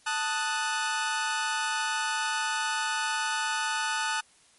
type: chord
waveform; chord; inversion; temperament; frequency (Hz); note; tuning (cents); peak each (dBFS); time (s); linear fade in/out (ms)
sawtooth; D# diminished; second; equal; 880 / 1244.5 / 1480; A5 / D#6 / F#6; 0 / 0 / 0; -27 / -30 / -27; 0.06-4.21; 10
effects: white hiss -60 dBFS RMS until 4.58 s + MP3 48 kbps